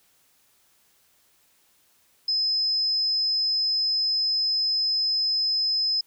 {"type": "tone", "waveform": "sine", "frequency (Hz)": 5100, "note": "D#8", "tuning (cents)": 42, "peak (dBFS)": -21, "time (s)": [2.28, 6.01], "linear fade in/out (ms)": 5, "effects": ["white hiss -63 dBFS RMS until 6.06 s"]}